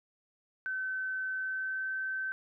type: tone with pitch glide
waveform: sine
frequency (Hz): 1528 to 1541.3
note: G6 to G6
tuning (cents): -45 to -30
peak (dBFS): -32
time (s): 0.66-2.32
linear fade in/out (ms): 0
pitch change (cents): +15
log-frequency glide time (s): 1.3-1.91
effects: none